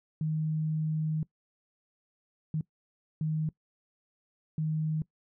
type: tone bursts at uneven times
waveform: sine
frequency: 156.1 Hz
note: D#3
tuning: 6 cents sharp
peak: -27 dBFS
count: 4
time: 0.21-1.23 / 2.54-2.61 / 3.21-3.49 / 4.58-5.02 s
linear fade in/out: 2 ms
effects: noise-tail reverb RT60 0.1 s tail -21 dB re dry